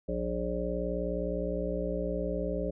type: harmonic tone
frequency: 59.6 Hz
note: A#1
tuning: 39 cents sharp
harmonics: 1 / 3 / 5 / 7 / 9 / 10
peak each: -36 / -36 / -39 / -37 / -35 / -38 dBFS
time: 0.08-2.71 s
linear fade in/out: 10 ms
effects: none